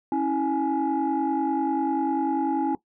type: tone cluster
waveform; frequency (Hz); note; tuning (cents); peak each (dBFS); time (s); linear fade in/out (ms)
sine; 274.3 / 324.5 / 838; C#4 / E4 / G#5; -18 / -27 / +15; -25; 0.12-2.75; 2
effects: noise-tail reverb RT60 0.1 s tail -18 dB re dry + tanh soft clip ceiling -16 dBFS